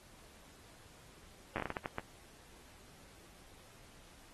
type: slowing click train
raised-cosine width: 0.5 ms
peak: -22 dBFS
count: 10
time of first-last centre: 1.56-1.984 s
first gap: 9 ms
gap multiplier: 1.39
effects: pink hiss -60 dBFS RMS until 4.33 s + AAC 32 kbps